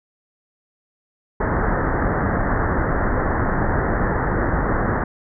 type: low-pass noise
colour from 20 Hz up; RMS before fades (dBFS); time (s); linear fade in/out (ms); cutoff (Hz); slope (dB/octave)
pink; -20; 1.4-5.04; 5; 1900; 96
effects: none